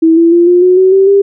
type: tone with pitch steps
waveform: sine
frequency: 325.1 / 334.6 / 344.4 / 354.5 / 364.9 / 375.6 / 386.6 / 397.9 Hz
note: E4 / E4 / F4 / F4 / F#4 / F#4 / G4 / G4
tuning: -24 / +26 / -24 / +26 / -24 / +26 / -24 / +26 cents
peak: -3 dBFS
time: 0.02-1.22 s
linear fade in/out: 10 ms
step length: 150 ms
effects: none